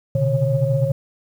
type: tone cluster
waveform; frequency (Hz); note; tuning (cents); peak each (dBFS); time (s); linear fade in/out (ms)
sine; 122.6 / 132.9 / 147.5 / 545; B2 / C3 / D3 / C#5; -12 / +27 / +8 / -29; -21; 0.15-0.92; 5
effects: tanh soft clip ceiling -6 dBFS + 8-bit